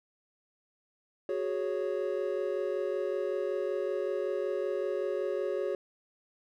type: chord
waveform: triangle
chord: F# suspended second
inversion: none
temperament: equal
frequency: 370 / 415.3 / 554.4 Hz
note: F#4 / G#4 / C#5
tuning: 0 / 0 / 0 cents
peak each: -32 dBFS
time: 1.29-5.75 s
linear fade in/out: 2 ms
effects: none